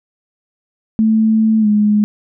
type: tone with pitch glide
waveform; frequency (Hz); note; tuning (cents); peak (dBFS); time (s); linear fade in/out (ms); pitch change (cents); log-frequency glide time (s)
sine; 220 to 209.5; A3 to G#3; 0 to +15; -9; 0.99-2.04; 0; -85; 1.6-1.67
effects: none